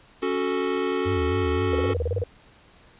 violet noise, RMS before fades -35 dBFS, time 0.21-1.16 s, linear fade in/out 10 ms
square chord, F# minor, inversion second, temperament equal, 277.2 / 370 / 440 Hz, C#4 / F#4 / A4, 0 / 0 / 0 cents, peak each -30 / -27 / -28 dBFS, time 0.22-1.94 s, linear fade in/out 10 ms
sine tone with vibrato, 87.31 Hz, F2, in tune, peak -25 dBFS, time 1.05-2.24 s, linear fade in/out 20 ms, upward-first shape sine, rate 3.8 Hz, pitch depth 210 cents each way
sine tone bursts, 481.2 Hz, B4, 45 cents flat, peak -23 dBFS, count 10, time 1.73-2.238 s, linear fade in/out 2 ms, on 22 ms, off 32 ms
effects pink hiss -54 dBFS RMS until 2.99 s + resampled to 8000 Hz

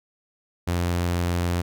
sawtooth tone, 87.31 Hz, F2, in tune, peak -18 dBFS, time 0.67-1.62 s, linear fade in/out 10 ms, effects none

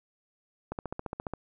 click train, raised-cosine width 1 ms, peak -20 dBFS, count 10, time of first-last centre 0.72-1.336 s, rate 14.6 Hz, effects none

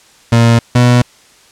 30% pulse tone pair in turn, 116.54 / 122.58 Hz, A#2 / B2, 0 / -13 cents, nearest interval minor second, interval 87 cents, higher second, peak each -3 dBFS, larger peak neither, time 0.32-0.59 / 0.75-1.02 s, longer neither, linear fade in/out 5 ms, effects white hiss -45 dBFS RMS until 1.51 s + low-pass 8000 Hz 12 dB/octave

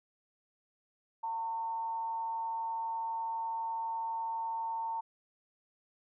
sine tone with frequency modulation, 908 Hz, A#5, 46 cents flat, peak -33 dBFS, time 1.23-5.01 s, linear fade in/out 10 ms, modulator 184 Hz, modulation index 0.21, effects none

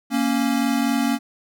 square tone pair together, 233.1 / 277.2 Hz, A#3 / C#4, 0 / 0 cents, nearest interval minor third, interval 300 cents, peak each -22 dBFS, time 0.1-1.19 s, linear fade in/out 50 ms, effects none

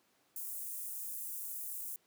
white high-pass noise, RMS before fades -42 dBFS, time 0.36-1.96 s, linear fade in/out 2 ms, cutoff 8600 Hz, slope 24 dB/octave, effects pink hiss -72 dBFS RMS until 2.06 s + high-pass 200 Hz 12 dB/octave

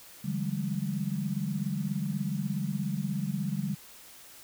sine tone cluster, 144.1 / 164.4 / 191.8 / 208.5 Hz, D3 / E3 / G3 / G#3, -33 / -4 / -37 / +7 cents, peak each -34 / -36 / -33 / -35 dBFS, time 0.24-3.75 s, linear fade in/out 10 ms, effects white hiss -51 dBFS RMS until 4.43 s

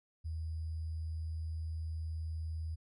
sine tone with sample-and-hold, 80.2 Hz, E2, 47 cents flat, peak -36 dBFS, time 0.24-2.76 s, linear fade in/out 20 ms, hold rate 4900 Hz, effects resampled to 24000 Hz

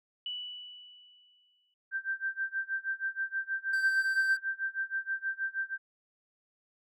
sine tone with exponential decay, 2960 Hz, F#7, in tune, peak -33 dBFS, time 0.26-1.74 s, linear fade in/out 2 ms, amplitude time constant 320 ms
sine tone with tremolo, 1568 Hz, G6, in tune, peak -28 dBFS, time 1.91-5.78 s, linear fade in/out 50 ms, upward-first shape sine, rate 6.3 Hz, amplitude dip 95%
triangle tone, 1559 Hz, G6, 10 cents flat, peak -25 dBFS, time 3.73-4.37 s, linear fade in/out 5 ms
effects none

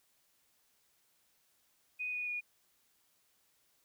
sine tone with pitch steps, 2489 / 2468 / 2446 Hz, D#7 / D#7 / D#7, 0 / -15 / -30 cents, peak -35 dBFS, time 1.99-2.41 s, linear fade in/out 20 ms, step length 140 ms, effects white hiss -73 dBFS RMS until 3.84 s

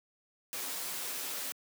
white noise with comb filter, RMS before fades -38 dBFS, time 0.53-1.52 s, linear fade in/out 0 ms, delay 9.2 ms, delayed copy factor -0.5, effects high-pass 200 Hz 12 dB/octave

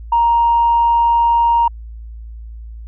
sine tone, 936 Hz, A#5, 7 cents sharp, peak -9 dBFS, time 0.12-1.68 s, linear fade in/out 5 ms, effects tanh soft clip ceiling -5 dBFS + added 56 Hz sine -29 dBFS peak until 2.87 s

